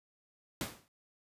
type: noise with exponential decay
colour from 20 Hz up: pink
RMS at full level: -34 dBFS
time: 0.61-0.88 s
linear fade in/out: 1 ms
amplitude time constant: 57 ms
effects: high-pass 80 Hz 12 dB/octave + resampled to 32000 Hz